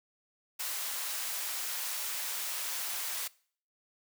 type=high-pass noise; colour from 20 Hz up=white; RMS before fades=-36 dBFS; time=0.59-3.28 s; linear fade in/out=10 ms; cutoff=730 Hz; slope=12 dB/octave; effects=noise-tail reverb RT60 0.5 s tail -22 dB re dry